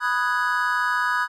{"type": "chord", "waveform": "triangle", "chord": "G# minor seventh", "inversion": "first", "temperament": "equal", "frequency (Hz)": [987.8, 1244.5, 1480, 1661.2], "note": ["B5", "D#6", "F#6", "G#6"], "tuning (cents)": [0, 0, 0, 0], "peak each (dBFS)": -24, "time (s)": [0, 1.28], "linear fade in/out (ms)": 50, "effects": []}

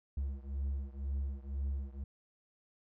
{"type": "beating tone pair", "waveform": "triangle", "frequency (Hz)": [67.9, 69.9], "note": ["C#2", "C#2"], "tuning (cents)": [-35, 15], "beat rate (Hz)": 2, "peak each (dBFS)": [-35, -37], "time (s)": [0.17, 2.04], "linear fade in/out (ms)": 5, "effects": []}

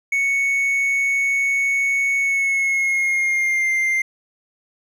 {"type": "tone with pitch glide", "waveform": "triangle", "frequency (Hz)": [2217, 2096], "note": ["C#7", "C7"], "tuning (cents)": [0, 2], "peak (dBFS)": -15, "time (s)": [0.12, 4.02], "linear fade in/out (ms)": 5, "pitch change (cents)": -98, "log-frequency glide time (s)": [2.19, 3.72], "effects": []}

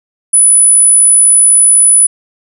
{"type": "tone", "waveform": "sine", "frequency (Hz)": 9956, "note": "D#9", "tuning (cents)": 0, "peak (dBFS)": -3, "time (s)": [0.33, 2.07], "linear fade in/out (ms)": 10, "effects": []}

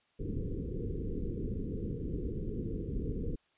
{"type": "low-pass noise", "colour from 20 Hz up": "pink", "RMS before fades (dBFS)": -36, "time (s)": [0.19, 3.36], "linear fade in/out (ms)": 10, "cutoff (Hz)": 480, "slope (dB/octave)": 96, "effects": ["white hiss -72 dBFS RMS until 3.57 s", "resampled to 8000 Hz"]}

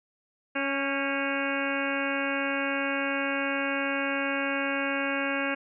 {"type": "harmonic tone with a mistuned harmonic", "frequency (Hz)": 277.2, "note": "C#4", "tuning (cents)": 0, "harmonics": [1, 2, 3, 4, 5, 6, 7, 8, 9, 10], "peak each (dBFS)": [-32, -33, -39, -38, -37, -33, -41, -36, -37, -37], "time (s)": [0.55, 5.55], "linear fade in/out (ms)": 10, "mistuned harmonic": 6, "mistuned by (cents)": -35, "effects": []}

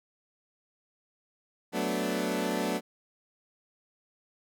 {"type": "chord", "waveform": "20% pulse", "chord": "B minor seventh", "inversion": "second", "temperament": "equal", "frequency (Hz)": [185, 220, 246.9, 293.7], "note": ["F#3", "A3", "B3", "D4"], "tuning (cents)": [0, 0, 0, 0], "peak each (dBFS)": -29, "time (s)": [1.72, 2.81], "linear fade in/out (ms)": 50, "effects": []}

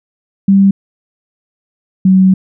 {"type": "tone pair in turn", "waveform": "sine", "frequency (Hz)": [196, 188.44], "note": ["G3", "F#3"], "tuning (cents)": [0, 32], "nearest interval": "minor second", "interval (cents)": 68, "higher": "first", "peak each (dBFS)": -4, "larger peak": "neither", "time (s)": [[0.48, 0.71], [2.05, 2.34]], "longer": "second", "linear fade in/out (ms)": 5, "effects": []}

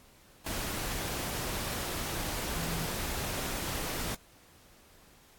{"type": "tone in noise", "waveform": "sine", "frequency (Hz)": 164.81, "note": "E3", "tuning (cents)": 0, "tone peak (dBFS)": -36, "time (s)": [2.55, 2.86], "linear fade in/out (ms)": 5, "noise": "pink", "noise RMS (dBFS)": -35, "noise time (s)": [0.46, 4.15], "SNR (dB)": -4, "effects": ["pink hiss -59 dBFS RMS until 5.38 s", "AAC 64 kbps"]}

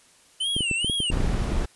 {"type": "tone with vibrato", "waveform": "square", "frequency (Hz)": 2974, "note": "F#7", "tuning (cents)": 8, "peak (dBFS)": -24, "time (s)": [0.4, 1.11], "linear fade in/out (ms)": 10, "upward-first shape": "sine", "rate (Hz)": 2.3, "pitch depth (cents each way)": 190}
{"type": "clicks", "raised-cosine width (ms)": 3, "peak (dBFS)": -16, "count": 12, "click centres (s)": [0.565, 0.607, 0.713, 0.846, 0.898, 1.003, 1.102, 1.172, 1.204, 1.244, 1.351, 1.52]}
{"type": "noise", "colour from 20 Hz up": "brown", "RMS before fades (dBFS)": -24, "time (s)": [1.11, 1.66], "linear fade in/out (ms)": 10}
{"effects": ["white hiss -56 dBFS RMS until 1.75 s", "resampled to 24000 Hz"]}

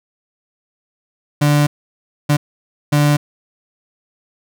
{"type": "tone bursts at uneven times", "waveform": "35% pulse", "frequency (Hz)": 146.83, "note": "D3", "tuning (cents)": 0, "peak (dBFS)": -9, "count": 3, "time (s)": [[1.41, 1.67], [2.29, 2.37], [2.92, 3.17]], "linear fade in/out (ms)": 10, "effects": []}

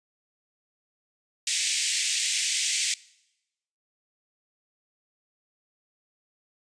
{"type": "band-pass noise", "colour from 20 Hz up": "white", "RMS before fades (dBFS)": -27, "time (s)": [1.47, 2.94], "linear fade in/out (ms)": 2, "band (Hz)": [2000, 8600], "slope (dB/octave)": 48, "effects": ["noise-tail reverb RT60 0.9 s tail -22 dB re dry", "resampled to 22050 Hz"]}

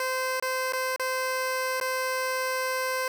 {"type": "tone with dropouts", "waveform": "15% pulse", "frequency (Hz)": 517, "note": "C5", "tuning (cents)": -21, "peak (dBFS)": -20, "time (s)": [0, 3.08], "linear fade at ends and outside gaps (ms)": 2, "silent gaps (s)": [[0.399, 0.424], [0.724, 0.733], [0.962, 0.996], [1.801, 1.811]], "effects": []}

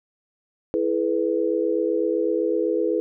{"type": "chord", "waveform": "sine", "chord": "E major", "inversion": "none", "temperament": "equal with one note detuned", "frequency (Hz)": [329.6, 426, 493.9], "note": ["E4", "G#4", "B4"], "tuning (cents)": [0, 44, 0], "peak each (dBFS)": -24, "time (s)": [0.74, 3], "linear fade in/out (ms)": 0, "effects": []}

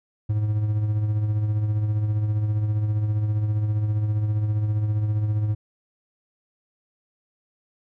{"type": "tone with tremolo", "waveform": "triangle", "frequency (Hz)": 106.1, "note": "G#2", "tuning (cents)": 38, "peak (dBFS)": -16, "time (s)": [0.29, 5.55], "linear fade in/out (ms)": 10, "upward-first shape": "triangle", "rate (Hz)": 15, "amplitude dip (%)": 50, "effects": []}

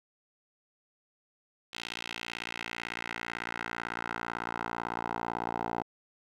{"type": "tone with band-pass filter sweep", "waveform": "10% pulse", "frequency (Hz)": 58, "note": "A#1", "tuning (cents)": -8, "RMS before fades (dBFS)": -37, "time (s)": [1.73, 5.83], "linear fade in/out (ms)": 5, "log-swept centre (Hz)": [3300, 760], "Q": 1.8, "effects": []}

